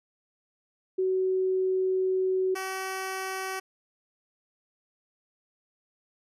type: tone pair in turn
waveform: sine / 10% pulse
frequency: 375.1 / 380.1 Hz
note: F#4 / F#4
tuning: +24 / +47 cents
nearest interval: unison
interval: 23 cents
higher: second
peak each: -23 dBFS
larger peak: neither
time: 0.98-2.55 / 2.55-3.6 s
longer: first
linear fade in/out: 10 ms
effects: resampled to 32000 Hz